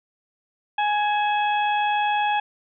harmonic tone with a mistuned harmonic, 833 Hz, G#5, 5 cents sharp, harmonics 1 / 2 / 3 / 4, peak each -20 / -29 / -30 / -34 dBFS, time 0.78-2.4 s, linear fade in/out 5 ms, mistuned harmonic 3, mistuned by +51 cents, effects none

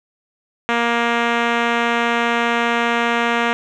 5% pulse tone with low-pass filter, 235 Hz, A#3, 14 cents sharp, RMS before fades -18 dBFS, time 0.69-3.53 s, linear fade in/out 0 ms, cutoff 2900 Hz, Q 0.66, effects none

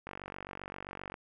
click train, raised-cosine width 0.5 ms, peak -26 dBFS, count 52, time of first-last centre 0.07-1.141 s, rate 47.6 Hz, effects none

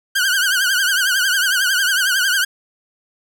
sawtooth tone with vibrato, 1523 Hz, F#6, 50 cents sharp, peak -11 dBFS, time 0.15-2.45 s, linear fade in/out 10 ms, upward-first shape triangle, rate 11 Hz, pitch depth 130 cents each way, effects none

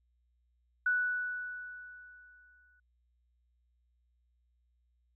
sine tone with exponential decay, 1480 Hz, F#6, in tune, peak -25 dBFS, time 0.86-2.8 s, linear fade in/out 5 ms, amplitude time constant 420 ms, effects added 60 Hz sine -70 dBFS peak until 5.15 s

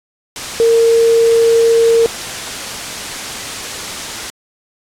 sine tone in noise, 459.3 Hz, A#4, 26 cents flat, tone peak -7 dBFS, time 0.6-2.06 s, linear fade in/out 0 ms, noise white, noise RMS -23 dBFS, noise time 0.36-4.3 s, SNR +13 dB, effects low-pass 8000 Hz 12 dB/octave + AAC 64 kbps

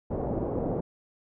white low-pass noise, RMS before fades -30 dBFS, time 0.1-0.81 s, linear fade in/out 10 ms, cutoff 600 Hz, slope 24 dB/octave, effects none

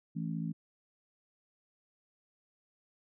harmonic tone, 55 Hz, A1, in tune, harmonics 3 / 4 / 5, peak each -35 / -39 / -42 dBFS, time 0.15-0.53 s, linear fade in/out 20 ms, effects none

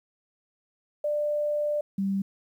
sine tone pair in turn, 593 / 195.5 Hz, D5 / G3, +17 / -4 cents, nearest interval octave + perfect fifth, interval 1921 cents, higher first, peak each -24 dBFS, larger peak neither, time 1.04-1.81 / 1.98-2.22 s, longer first, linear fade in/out 5 ms, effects 10-bit

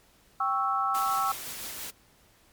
sine chord, C# diminished, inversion second, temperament equal, 784 / 1108.7 / 1318.5 Hz, G5 / C#6 / E6, 0 / 0 / 0 cents, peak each -30 / -30 / -27 dBFS, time 0.4-1.32 s, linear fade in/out 5 ms
white noise with tremolo, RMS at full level -37 dBFS, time 0.94-1.91 s, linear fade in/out 10 ms, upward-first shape sine, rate 5.9 Hz, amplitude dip 25%
effects pink hiss -61 dBFS RMS until 2.52 s + MP3 96 kbps

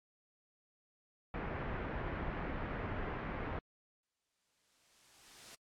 pink low-pass noise, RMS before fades -40 dBFS, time 1.34-3.59 s, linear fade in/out 2 ms, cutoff 2100 Hz, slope 24 dB/octave
white noise with exponential growth, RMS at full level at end -50 dBFS, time 4.03-5.55 s, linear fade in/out 2 ms, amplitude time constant 330 ms
effects low-pass 8000 Hz 12 dB/octave + AAC 64 kbps

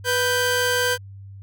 sawtooth tone pair together, 493.4 / 1565 Hz, B4 / G6, -2 / -3 cents, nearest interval octave + minor sixth, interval 1999 cents, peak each -18 dBFS, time 0.04-0.98 s, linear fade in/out 50 ms, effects added 98 Hz sine -37 dBFS peak until 1.42 s

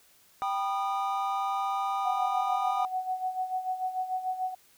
triangle chord, G augmented, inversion none, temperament just, 784 / 980 / 1225 Hz, G5 / B5 / D#6, 0 / -14 / -27 cents, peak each -28 / -34 / -30 dBFS, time 0.42-2.85 s, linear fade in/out 0 ms
sine tone with tremolo, 744 Hz, F#5, 9 cents sharp, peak -26 dBFS, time 2.05-4.55 s, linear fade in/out 10 ms, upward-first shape sine, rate 6.8 Hz, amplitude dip 70%
effects white hiss -61 dBFS RMS until 4.77 s

